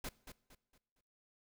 pink noise with echo, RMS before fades -42 dBFS, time 0.04-0.09 s, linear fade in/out 5 ms, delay 230 ms, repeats 4, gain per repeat -9 dB, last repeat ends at 1.01 s, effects noise-tail reverb RT60 0.8 s tail -21 dB re dry

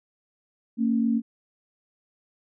sine tone pair together, 228.3 / 275.5 Hz, A#3 / C#4, -36 / -11 cents, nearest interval minor third, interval 325 cents, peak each -21 / -27 dBFS, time 0.77-1.22 s, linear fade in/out 50 ms, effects none

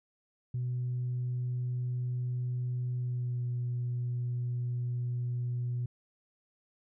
sine tone with pitch glide, 124.1 to 122.18 Hz, B2 to B2, +9 to -18 cents, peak -29 dBFS, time 0.54-5.86 s, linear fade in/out 5 ms, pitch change -27 cents, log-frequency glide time 2.96-3.47 s, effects tanh soft clip ceiling -27 dBFS

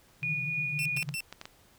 pink band-pass noise, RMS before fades -39 dBFS, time 0.21-1.15 s, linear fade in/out 2 ms, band 130 to 160 Hz, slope 96 dB/octave
sine tone with tremolo, 2452 Hz, D#7, 26 cents flat, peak -28 dBFS, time 0.23-1.03 s, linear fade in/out 0 ms, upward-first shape triangle, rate 3.4 Hz, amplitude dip 35%
sawtooth tone bursts, 2686 Hz, E7, 32 cents sharp, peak -29 dBFS, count 3, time 0.79-1.205 s, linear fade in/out 0 ms, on 65 ms, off 110 ms
clicks, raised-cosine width 0.2 ms, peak -23 dBFS, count 6, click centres 0.972 / 1.026 / 1.09 / 1.326 / 1.414 / 1.455 s
effects pink hiss -61 dBFS RMS until 1.78 s

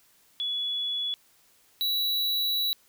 sine / square tone pair in turn, 3400 / 3925 Hz, G#7 / B7, +40 / -11 cents, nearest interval major second, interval 249 cents, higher second, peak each -27 / -25 dBFS, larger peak second, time 0.4-1.14 / 1.81-2.73 s, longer second, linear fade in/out 0 ms, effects white hiss -62 dBFS RMS until 2.88 s

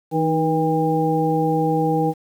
harmonic tone with a mistuned harmonic, 160.5 Hz, E3, 46 cents flat, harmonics 1 / 2 / 3 / 5, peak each -22 / -22 / -22 / -22 dBFS, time 0.11-2.14 s, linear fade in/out 50 ms, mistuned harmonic 2, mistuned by -48 cents, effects 8-bit

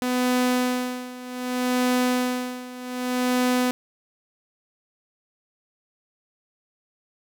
sawtooth tone with tremolo, 250.2 Hz, B3, 23 cents sharp, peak -15 dBFS, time 0.02-3.71 s, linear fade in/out 0 ms, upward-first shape sine, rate 0.65 Hz, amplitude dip 85%, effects none

